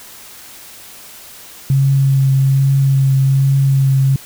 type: tone with vibrato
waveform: sine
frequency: 135.7 Hz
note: C#3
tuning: 36 cents flat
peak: -9 dBFS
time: 1.7-4.16 s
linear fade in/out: 2 ms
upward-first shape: triangle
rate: 1.2 Hz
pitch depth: 18 cents each way
effects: white hiss -37 dBFS RMS until 4.25 s